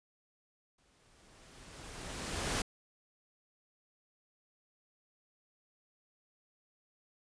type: noise with exponential growth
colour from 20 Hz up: pink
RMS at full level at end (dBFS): -32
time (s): 0.78-2.62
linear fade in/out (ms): 5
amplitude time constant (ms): 400
effects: resampled to 22050 Hz